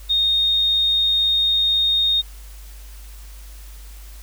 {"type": "tone", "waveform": "sine", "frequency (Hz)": 3698, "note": "A#7", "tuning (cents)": -15, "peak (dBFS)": -15, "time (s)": [0.09, 2.22], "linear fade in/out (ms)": 20, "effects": ["added 50 Hz sine -36 dBFS peak until 4.22 s", "white hiss -47 dBFS RMS until 4.22 s"]}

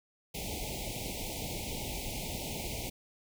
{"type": "band-stop noise", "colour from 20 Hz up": "pink", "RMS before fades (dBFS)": -38, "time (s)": [0.34, 2.9], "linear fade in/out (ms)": 10, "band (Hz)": [900, 2100], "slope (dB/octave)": 96, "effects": []}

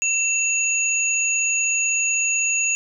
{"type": "tone pair together", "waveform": "sine", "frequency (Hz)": [2686, 6768], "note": ["E7", "G#8"], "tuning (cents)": [32, 32], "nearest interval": "octave + major third", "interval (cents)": 1600, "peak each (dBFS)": -21, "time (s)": [0.02, 2.75], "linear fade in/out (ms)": 0, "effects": []}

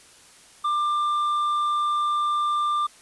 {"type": "tone with hard clipping", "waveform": "sine", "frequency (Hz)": 1190, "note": "D6", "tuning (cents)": 22, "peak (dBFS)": -22, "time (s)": [0.64, 2.87], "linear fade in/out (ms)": 10, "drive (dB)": 4, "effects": ["white hiss -51 dBFS RMS until 3.01 s", "resampled to 24000 Hz"]}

